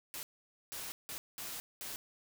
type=noise bursts at uneven times; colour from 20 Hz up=white; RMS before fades=-43 dBFS; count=5; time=0.14-0.23 / 0.72-0.92 / 1.09-1.18 / 1.38-1.6 / 1.81-1.96 s; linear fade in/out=0 ms; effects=none